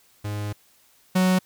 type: tone pair in turn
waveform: 45% pulse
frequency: 103.83 / 185 Hz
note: G#2 / F#3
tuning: 0 / 0 cents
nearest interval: minor seventh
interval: 1000 cents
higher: second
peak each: -27 / -17 dBFS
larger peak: second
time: 0.24-0.53 / 1.15-1.39 s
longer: first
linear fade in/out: 10 ms
effects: white hiss -59 dBFS RMS until 1.45 s